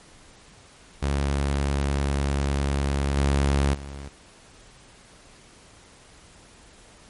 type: tone with level steps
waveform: sawtooth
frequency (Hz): 69.9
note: C#2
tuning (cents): +15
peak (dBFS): -18 / -15 / -31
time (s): 1.02-4.09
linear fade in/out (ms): 10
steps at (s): 3.16 / 3.73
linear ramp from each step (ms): 20
effects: pink hiss -51 dBFS RMS until 7.09 s + MP3 48 kbps